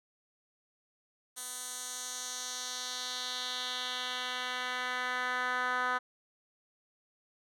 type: tone with band-pass filter sweep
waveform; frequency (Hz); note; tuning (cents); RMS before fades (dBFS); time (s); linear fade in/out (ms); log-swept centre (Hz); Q
10% pulse; 250.9; B3; +28; -36; 1.36-5.99; 20; 9200 to 1400; 1.9
effects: none